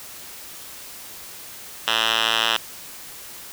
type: tone with band-pass filter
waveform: 5% pulse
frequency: 112.7 Hz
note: A2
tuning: 42 cents sharp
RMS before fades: -21 dBFS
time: 1.87-2.57 s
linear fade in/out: 5 ms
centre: 2800 Hz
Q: 2.3
effects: white hiss -39 dBFS RMS until 3.52 s